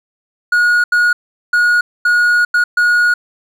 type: tone bursts at uneven times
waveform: triangle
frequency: 1446 Hz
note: F#6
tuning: 40 cents flat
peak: -7 dBFS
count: 6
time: 0.52-0.84 / 0.92-1.13 / 1.53-1.81 / 2.05-2.45 / 2.54-2.64 / 2.77-3.14 s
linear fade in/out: 5 ms
effects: none